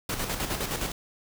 pink noise with tremolo, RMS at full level -29 dBFS, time 0.09-0.92 s, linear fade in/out 5 ms, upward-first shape square, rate 9.7 Hz, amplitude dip 50%, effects none

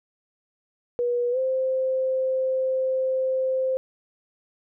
sine tone with pitch glide, 484.1 to 521.9 Hz, B4 to C5, -35 to -4 cents, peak -21 dBFS, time 0.99-3.77 s, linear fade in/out 0 ms, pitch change +131 cents, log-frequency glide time 1.31-1.38 s, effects none

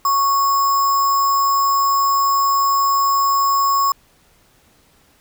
sine tone with sample-and-hold, 1108.7 Hz, C#6, in tune, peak -13 dBFS, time 0.05-3.92 s, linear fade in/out 2 ms, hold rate 6300 Hz, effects pink hiss -55 dBFS RMS until 5.2 s

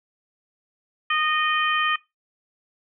harmonic tone, 617 Hz, D#5, 15 cents flat, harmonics 2 / 3 / 4 / 5, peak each -23 / -25 / -26 / -27 dBFS, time 1.1-1.96 s, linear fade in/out 5 ms, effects noise-tail reverb RT60 0.2 s tail -20 dB re dry

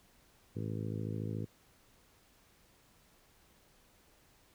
harmonic tone, 53.8 Hz, A1, 38 cents flat, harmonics 2 / 3 / 4 / 5 / 6 / 7 / 8 / 9, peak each -38 / -42 / -44 / -46 / -48 / -49 / -50 / -51 dBFS, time 0.55-1.46 s, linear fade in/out 20 ms, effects pink hiss -66 dBFS RMS until 4.54 s

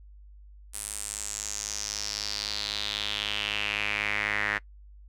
sawtooth tone with band-pass filter sweep, 103.83 Hz, G#2, in tune, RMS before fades -32 dBFS, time 0.73-4.59 s, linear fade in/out 20 ms, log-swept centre 9600 to 1800 Hz, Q 4.3, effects noise-tail reverb RT60 0.1 s tail -22 dB re dry + added 50 Hz sine -47 dBFS peak until 5.08 s

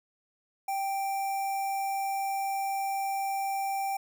square tone with notch filter, 784 Hz, G5, in tune, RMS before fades -31 dBFS, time 0.68-3.97 s, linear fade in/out 5 ms, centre 3800 Hz, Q 0.82, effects none

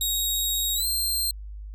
15% pulse tone with pitch glide, 3779 to 4169 Hz, A#7 to C8, +23 to -7 cents, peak -17 dBFS, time 0.01-1.31 s, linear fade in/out 2 ms, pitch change +170 cents, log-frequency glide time 0.75-0.86 s, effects added 51 Hz sine -35 dBFS peak until 1.74 s

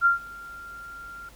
sine tone with ADSR envelope, 1387 Hz, F6, 12 cents flat, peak -14 dBFS, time 0.01-1.29 s, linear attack 46 ms, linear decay 130 ms, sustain -24 dB, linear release 4 ms, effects added 50 Hz sine -53 dBFS peak until 1.35 s + pink hiss -53 dBFS RMS until 1.35 s

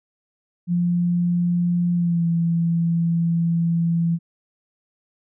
sine tone with pitch glide, 174.61 to 167.98 Hz, F3 to E3, 0 to +33 cents, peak -17 dBFS, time 0.67-4.19 s, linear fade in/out 50 ms, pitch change -67 cents, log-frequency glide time 1.94-2.25 s, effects none

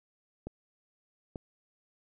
clicks, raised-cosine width 2 ms, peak -25 dBFS, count 2, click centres 0.47 / 1.358 s, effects none

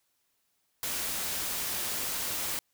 white noise, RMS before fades -33 dBFS, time 0.83-2.59 s, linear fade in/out 0 ms, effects white hiss -75 dBFS RMS until 2.73 s

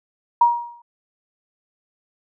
sine tone with exponential decay, 949 Hz, A#5, 31 cents sharp, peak -8 dBFS, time 0.41-0.82 s, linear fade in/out 5 ms, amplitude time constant 89 ms, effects none

